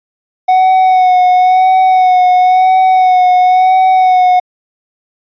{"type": "tone with vibrato", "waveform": "triangle", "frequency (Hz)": 740, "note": "F#5", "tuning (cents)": 0, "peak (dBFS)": -3, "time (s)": [0.48, 4.4], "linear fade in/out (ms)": 10, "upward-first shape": "sine", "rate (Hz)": 0.97, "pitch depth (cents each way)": 27, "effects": ["resampled to 11025 Hz"]}